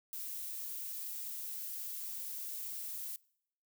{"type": "noise", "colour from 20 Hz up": "violet", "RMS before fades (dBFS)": -42, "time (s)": [0.13, 3.16], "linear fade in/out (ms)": 0, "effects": ["noise-tail reverb RT60 0.7 s tail -24 dB re dry"]}